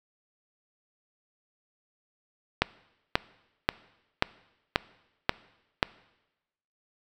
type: click train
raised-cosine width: 0.3 ms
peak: -4 dBFS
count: 7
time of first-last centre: 2.62-5.829 s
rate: 1.87 Hz
effects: noise-tail reverb RT60 1.0 s tail -21 dB re dry